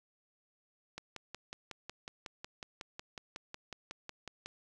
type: click train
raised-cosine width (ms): 0.2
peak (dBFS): -25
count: 20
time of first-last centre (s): 0.98-4.46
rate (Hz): 5.46
effects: none